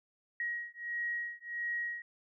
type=beating tone pair; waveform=sine; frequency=1895 / 1896.5 Hz; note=A#6 / A#6; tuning=+28 / +29 cents; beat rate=1.5 Hz; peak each=-38 / -38 dBFS; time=0.4-2.02 s; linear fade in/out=2 ms; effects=none